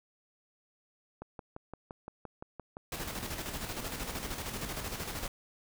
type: click train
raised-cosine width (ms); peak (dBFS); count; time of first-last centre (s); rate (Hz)
1; -28; 10; 1.22-2.769; 5.81
type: noise with tremolo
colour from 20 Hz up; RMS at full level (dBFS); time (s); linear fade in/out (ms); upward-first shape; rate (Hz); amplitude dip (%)
pink; -37; 2.92-5.28; 2; square; 13; 45
effects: none